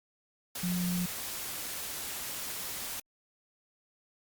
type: tone in noise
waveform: sine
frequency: 178 Hz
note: F3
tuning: 33 cents sharp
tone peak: -29 dBFS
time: 0.63-1.06 s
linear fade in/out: 5 ms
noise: white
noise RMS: -38 dBFS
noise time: 0.55-3 s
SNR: +6 dB
effects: Opus 48 kbps